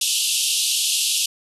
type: band-pass noise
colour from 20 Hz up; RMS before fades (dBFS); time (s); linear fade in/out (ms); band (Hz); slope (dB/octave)
pink; -21; 0.01-1.26; 5; 2700 to 12000; 96
effects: none